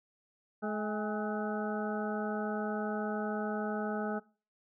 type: harmonic tone with a mistuned harmonic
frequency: 213 Hz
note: G#3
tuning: 44 cents sharp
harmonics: 1 / 2 / 3 / 4 / 6 / 7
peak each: -35 / -38 / -40 / -41 / -43 / -43 dBFS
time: 0.62-4.2 s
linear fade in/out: 20 ms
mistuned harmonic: 4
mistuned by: -61 cents
effects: noise-tail reverb RT60 0.4 s tail -23 dB re dry